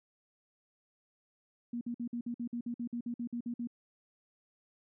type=tone bursts; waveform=sine; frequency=238.2 Hz; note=A#3; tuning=38 cents sharp; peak=-34 dBFS; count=15; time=1.73-3.673 s; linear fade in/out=5 ms; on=81 ms; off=52 ms; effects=none